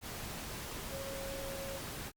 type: tone in noise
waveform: sine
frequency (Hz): 546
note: C#5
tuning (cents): -26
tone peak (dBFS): -42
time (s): 0.89-1.81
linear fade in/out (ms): 50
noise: pink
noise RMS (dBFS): -43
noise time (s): 0.01-2.12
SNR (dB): -2
effects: Opus 48 kbps